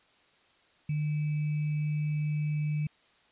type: tone with sample-and-hold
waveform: sine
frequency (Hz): 150.4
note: D3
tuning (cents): +42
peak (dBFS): -27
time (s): 0.89-2.87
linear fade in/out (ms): 5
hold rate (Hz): 2450
effects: white hiss -64 dBFS RMS until 3.31 s + resampled to 8000 Hz